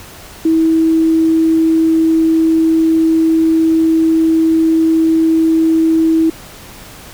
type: tone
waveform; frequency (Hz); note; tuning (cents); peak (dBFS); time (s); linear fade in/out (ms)
sine; 323.3; E4; -34; -8; 0.45-6.3; 5
effects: pink hiss -35 dBFS RMS until 7.13 s